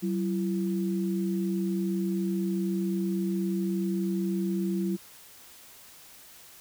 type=tone pair together; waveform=sine; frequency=190 / 337.9 Hz; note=F#3 / E4; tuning=+46 / +43 cents; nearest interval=minor seventh; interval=997 cents; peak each=-27 / -31 dBFS; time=0.02-4.97 s; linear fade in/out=20 ms; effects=white hiss -51 dBFS RMS until 6.6 s